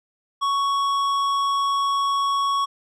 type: tone with tanh clipping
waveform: sine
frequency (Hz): 1113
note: C#6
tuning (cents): +7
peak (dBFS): -21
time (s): 0.41-2.66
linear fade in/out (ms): 20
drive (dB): 12
effects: none